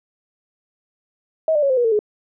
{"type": "tone with pitch steps", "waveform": "sine", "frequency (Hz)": [637, 594.3, 554.5, 517.4, 482.8, 450.4, 420.3], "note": ["D#5", "D5", "C#5", "C5", "B4", "A4", "G#4"], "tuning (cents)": [41, 20, 0, -19, -39, 40, 21], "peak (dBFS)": -14, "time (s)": [1.48, 1.991], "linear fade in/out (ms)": 2, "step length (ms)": 73, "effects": []}